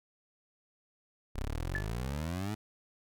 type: exponential sweep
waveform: 20% pulse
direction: up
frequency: 31.24 to 110 Hz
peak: -29 dBFS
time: 1.35-2.55 s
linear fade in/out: 10 ms
type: tone with exponential decay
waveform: sine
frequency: 1731 Hz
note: A6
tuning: 29 cents flat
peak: -29 dBFS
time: 1.75-1.89 s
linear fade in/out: 1 ms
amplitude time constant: 29 ms
effects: none